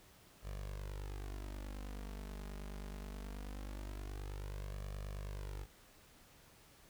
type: tone with flanger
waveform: sawtooth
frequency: 49.39 Hz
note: G1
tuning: 14 cents sharp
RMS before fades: -45 dBFS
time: 0.42-5.67 s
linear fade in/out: 50 ms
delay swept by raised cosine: 1.7 to 4.9 ms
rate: 0.22 Hz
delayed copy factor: +0.9
effects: pink hiss -63 dBFS RMS until 6.89 s